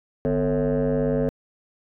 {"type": "tone with frequency modulation", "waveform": "sine", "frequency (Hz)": 349.2, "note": "F4", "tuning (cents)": 0, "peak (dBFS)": -17, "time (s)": [0.25, 1.29], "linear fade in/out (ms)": 0, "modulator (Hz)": 97.7, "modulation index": 2.4, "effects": ["tanh soft clip ceiling -18 dBFS"]}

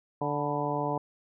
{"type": "harmonic tone with a mistuned harmonic", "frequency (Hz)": 146.4, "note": "D3", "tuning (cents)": -5, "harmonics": [1, 2, 3, 4, 5, 6, 7], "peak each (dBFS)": [-35, -35, -35, -35, -35, -35, -35], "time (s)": [0.21, 0.98], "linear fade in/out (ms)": 5, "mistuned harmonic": 7, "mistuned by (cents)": -61, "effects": []}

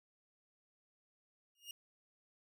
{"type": "tone with exponential growth", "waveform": "sawtooth", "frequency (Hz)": 2847, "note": "F7", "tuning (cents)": 33, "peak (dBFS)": -39, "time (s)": [1.55, 1.71], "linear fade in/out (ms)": 2, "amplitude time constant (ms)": 33, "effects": []}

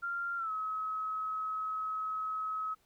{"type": "tone with pitch glide", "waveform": "sine", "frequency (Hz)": [1389, 1281.1], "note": ["F6", "E6"], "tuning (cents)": [-10, -50], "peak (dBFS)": -33, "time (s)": [0.02, 2.75], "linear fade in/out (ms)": 20, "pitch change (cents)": -140, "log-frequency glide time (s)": [0.37, 0.51], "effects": ["pink hiss -71 dBFS RMS until 2.85 s"]}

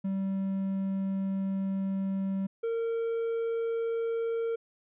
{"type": "tone pair in turn", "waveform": "triangle", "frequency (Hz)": [193.4, 458.7], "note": ["G3", "A#4"], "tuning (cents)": [-23, -28], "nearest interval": "octave + minor third", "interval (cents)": 1495, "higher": "second", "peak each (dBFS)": -26, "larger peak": "neither", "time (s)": [[0.04, 2.47], [2.63, 4.56]], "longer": "first", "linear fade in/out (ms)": 10, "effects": ["resampled to 8000 Hz"]}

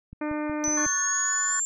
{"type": "click train", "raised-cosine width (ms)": 5, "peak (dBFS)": -29, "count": 5, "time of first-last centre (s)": [0.13, 0.864], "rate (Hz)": 5.45}
{"type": "harmonic tone", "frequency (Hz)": 301.1, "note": "D4", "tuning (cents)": 43, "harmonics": [1, 2, 3, 4, 5, 6, 7, 8], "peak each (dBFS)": [-28, -34, -38, -40, -42, -44, -45, -46], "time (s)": [0.21, 0.86], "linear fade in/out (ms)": 5}
{"type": "exponential sweep", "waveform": "sine", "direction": "up", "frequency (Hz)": [5970, 7370], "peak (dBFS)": -24, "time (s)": [0.64, 1.65], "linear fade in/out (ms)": 0}
{"type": "chord", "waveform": "triangle", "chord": "F# minor", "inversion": "second", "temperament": "equal", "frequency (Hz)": [1108.7, 1480, 1760], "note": ["C#6", "F#6", "A6"], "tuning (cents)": [0, 0, 0], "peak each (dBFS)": -31, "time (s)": [0.77, 1.6], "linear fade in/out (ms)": 5}
{"effects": []}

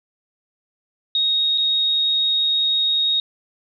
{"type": "tone with dropouts", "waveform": "sine", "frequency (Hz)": 3749, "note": "A#7", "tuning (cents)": 9, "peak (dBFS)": -16, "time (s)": [1.15, 3.2], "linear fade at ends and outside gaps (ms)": 2, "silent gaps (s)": [1.577, 1.581], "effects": []}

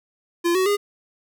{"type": "tone with pitch steps", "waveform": "square", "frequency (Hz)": [343.7, 374.8, 408.7], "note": ["F4", "F#4", "G#4"], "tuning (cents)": [-28, 22, -28], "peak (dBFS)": -18, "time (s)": [0.44, 0.77], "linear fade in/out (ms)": 20, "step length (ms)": 110, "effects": []}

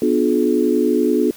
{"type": "chord", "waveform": "sine", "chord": "B diminished seventh", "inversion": "none", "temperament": "just", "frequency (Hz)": [246.9, 296.3, 355.6, 426.7], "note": ["B3", "D4", "F4", "Ab4"], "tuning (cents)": [0, 15, 31, 47], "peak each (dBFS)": -19, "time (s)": [0.02, 1.31], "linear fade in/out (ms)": 2, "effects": ["white hiss -42 dBFS RMS until 1.36 s"]}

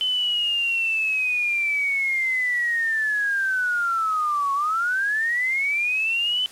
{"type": "linear two-way sweep", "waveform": "sine", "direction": "down then up", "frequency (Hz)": [3047, 1100, 3047], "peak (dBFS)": -20, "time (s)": [0.01, 6.46], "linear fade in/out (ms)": 0, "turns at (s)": 4.53, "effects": ["white hiss -45 dBFS RMS until 6.51 s", "low-pass 10000 Hz 12 dB/octave"]}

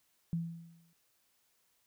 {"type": "tone with exponential decay", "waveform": "sine", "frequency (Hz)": 167.2, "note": "E3", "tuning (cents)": 25, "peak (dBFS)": -29, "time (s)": [0.33, 0.93], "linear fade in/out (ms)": 0, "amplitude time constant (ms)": 130, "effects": ["white hiss -74 dBFS RMS until 1.86 s"]}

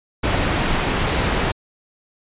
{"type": "low-pass noise", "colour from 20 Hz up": "pink", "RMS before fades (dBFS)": -20, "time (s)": [0.23, 1.52], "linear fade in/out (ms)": 10, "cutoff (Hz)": 3300, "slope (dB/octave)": 12, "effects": ["resampled to 8000 Hz"]}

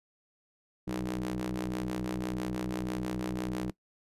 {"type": "ring-modulated tone", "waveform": "sawtooth", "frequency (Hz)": 61.74, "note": "B1", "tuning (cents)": 0, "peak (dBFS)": -25, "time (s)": [0.87, 3.71], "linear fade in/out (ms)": 10, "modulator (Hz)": 250, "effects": ["noise-tail reverb RT60 0.1 s tail -21 dB re dry", "resampled to 32000 Hz"]}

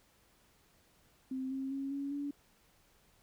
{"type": "tone with pitch steps", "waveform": "sine", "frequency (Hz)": [261.6, 267.4, 273.3, 279.4, 285.6], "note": ["C4", "C4", "C#4", "C#4", "D4"], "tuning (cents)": [0, 38, -24, 14, -48], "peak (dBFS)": -35, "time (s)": [1.31, 2.31], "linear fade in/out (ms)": 5, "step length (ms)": 200, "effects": ["pink hiss -68 dBFS RMS until 3.22 s"]}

